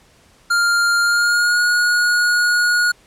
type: tone with pitch glide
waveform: square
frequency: 1400 to 1445.2 Hz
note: F6 to F#6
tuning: +4 to -41 cents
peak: -14 dBFS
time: 0.5-2.92 s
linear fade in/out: 10 ms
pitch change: +55 cents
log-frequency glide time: 1.02-1.61 s
effects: pink hiss -52 dBFS RMS until 3.06 s + low-pass 10000 Hz 12 dB/octave